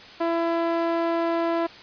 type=tone with band-pass filter; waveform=sawtooth; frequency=334.9 Hz; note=E4; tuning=27 cents sharp; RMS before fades=-24 dBFS; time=0.2-1.67 s; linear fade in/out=10 ms; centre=700 Hz; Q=1; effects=white hiss -44 dBFS RMS until 1.82 s + resampled to 11025 Hz